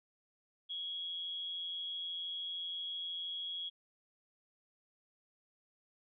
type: tone with amplitude modulation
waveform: sine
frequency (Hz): 3322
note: G#7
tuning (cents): 0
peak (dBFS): -36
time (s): 0.69-3.7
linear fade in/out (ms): 20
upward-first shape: sine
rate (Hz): 173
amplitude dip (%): 45
effects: none